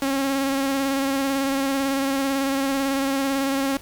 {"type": "tone with vibrato", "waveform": "sawtooth", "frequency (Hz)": 272.7, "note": "C#4", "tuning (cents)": -28, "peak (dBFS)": -17, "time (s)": [0.02, 3.77], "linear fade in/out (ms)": 2, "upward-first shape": "square", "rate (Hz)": 18, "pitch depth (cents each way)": 21, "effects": ["pink hiss -45 dBFS RMS until 3.81 s"]}